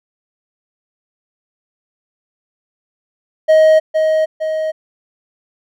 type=tone with echo; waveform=triangle; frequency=629 Hz; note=D#5; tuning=19 cents sharp; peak=-4 dBFS; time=3.48-3.8 s; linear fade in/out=20 ms; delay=460 ms; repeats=2; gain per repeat=-5 dB; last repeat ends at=4.72 s; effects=none